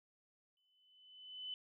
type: tone with exponential growth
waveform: sine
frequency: 3015 Hz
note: F#7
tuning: 32 cents sharp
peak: -40 dBFS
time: 0.57-1.54 s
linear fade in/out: 1 ms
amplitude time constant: 210 ms
effects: none